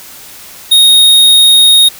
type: tone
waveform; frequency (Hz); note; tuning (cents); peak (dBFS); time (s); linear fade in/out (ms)
square; 3729; A#7; 0; -3; 0.71-1.89; 10
effects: white hiss -32 dBFS RMS until 1.99 s